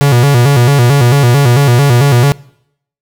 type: tone with vibrato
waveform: 45% pulse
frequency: 130.81 Hz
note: C3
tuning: in tune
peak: -5 dBFS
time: 0.01-2.32 s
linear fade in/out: 0 ms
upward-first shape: square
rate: 4.5 Hz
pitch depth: 140 cents each way
effects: noise-tail reverb RT60 0.7 s tail -23 dB re dry